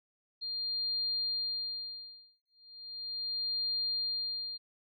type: tone with tremolo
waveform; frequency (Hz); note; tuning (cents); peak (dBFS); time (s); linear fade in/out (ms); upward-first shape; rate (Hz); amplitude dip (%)
sine; 4200; C8; +6; -30; 0.41-4.58; 20; sine; 0.37; 100
effects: none